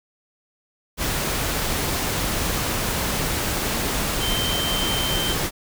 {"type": "tone in noise", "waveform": "sine", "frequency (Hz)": 3117, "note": "G7", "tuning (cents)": -11, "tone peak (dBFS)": -25, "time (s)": [4.19, 5.36], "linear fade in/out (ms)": 50, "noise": "pink", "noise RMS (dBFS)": -24, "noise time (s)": [0.97, 5.51], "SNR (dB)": -4, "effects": []}